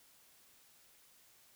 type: silence
effects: white hiss -65 dBFS RMS until 1.55 s